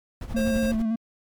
brown noise with tremolo, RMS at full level -30 dBFS, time 0.21-0.82 s, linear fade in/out 2 ms, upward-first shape sine, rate 12 Hz, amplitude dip 70%
triangle tone with vibrato, 223.6 Hz, A3, 28 cents sharp, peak -20 dBFS, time 0.34-0.96 s, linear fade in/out 10 ms, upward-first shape square, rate 8.8 Hz, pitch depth 31 cents each way
square tone, 534 Hz, C5, 35 cents sharp, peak -27 dBFS, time 0.36-0.72 s, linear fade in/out 10 ms
clicks, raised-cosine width 5 ms, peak -30 / -24 dBFS, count 2, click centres 0.364 / 0.632 s
effects MP3 96 kbps

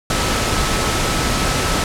sine tone in noise, 1300 Hz, E6, 24 cents flat, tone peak -27 dBFS, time 0.1-1.84 s, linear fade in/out 2 ms, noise pink, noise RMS -18 dBFS, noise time 0.1-1.84 s, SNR -12 dB, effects low-pass 9000 Hz 12 dB/octave

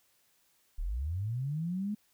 sine linear sweep, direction up, 31.78 to 214.2 Hz, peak -31 dBFS, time 0.78-1.95 s, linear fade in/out 10 ms, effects white hiss -70 dBFS RMS until 2.13 s

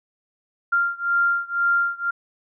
sine beating tone pair, 1391 / 1393 Hz, F6 / F6, -7 / -5 cents, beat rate 2 Hz, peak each -21 / -22 dBFS, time 0.72-2.11 s, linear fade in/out 10 ms, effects none

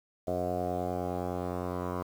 10% pulse tone with low-pass filter sweep, 89.7 Hz, F2, 47 cents sharp, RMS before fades -33 dBFS, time 0.27-2.03 s, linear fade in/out 10 ms, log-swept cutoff 660 to 1000 Hz, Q 7.2, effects 9-bit

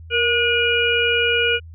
harmonic tone with a mistuned harmonic, 483.5 Hz, B4, 37 cents flat, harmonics 1 / 3 / 5 / 6, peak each -21 / -21 / -21 / -21 dBFS, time 0.1-1.6 s, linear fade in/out 50 ms, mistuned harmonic 1, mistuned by -58 cents, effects added 82 Hz sine -36 dBFS peak until 1.74 s

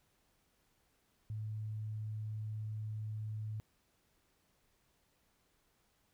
sine tone, 107.9 Hz, A2, 33 cents flat, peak -38 dBFS, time 1.3-3.6 s, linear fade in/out 0 ms, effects pink hiss -75 dBFS RMS until 6.13 s

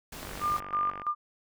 pink noise, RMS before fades -42 dBFS, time 0.12-0.6 s, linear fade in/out 5 ms
click train, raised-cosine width 0.5 ms, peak -25 dBFS, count 39, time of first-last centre 0.23-1.018 s, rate 48.2 Hz
sine tone with tremolo, 1200 Hz, D6, 37 cents sharp, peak -25 dBFS, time 0.4-1.15 s, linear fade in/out 50 ms, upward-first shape square, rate 3 Hz, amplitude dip 80%
effects none

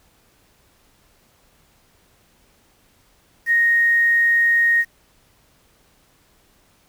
sine tone with quantisation, 1864.7 Hz, A#6, in tune, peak -13 dBFS, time 3.46-4.85 s, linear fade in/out 50 ms, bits 7, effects pink hiss -58 dBFS RMS until 6.88 s

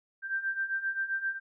sine beating tone pair, 1568 / 1575.6 Hz, G6 / G6, 0 / +8 cents, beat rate 7.6 Hz, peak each -35 / -31 dBFS, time 0.22-1.4 s, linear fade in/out 50 ms, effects none

